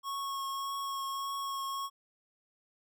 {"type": "tone with vibrato", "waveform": "square", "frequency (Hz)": 1097, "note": "C#6", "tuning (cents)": -18, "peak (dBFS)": -35, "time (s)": [0.03, 1.9], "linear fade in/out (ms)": 50, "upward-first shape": "triangle", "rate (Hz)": 1.7, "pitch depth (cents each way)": 15, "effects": []}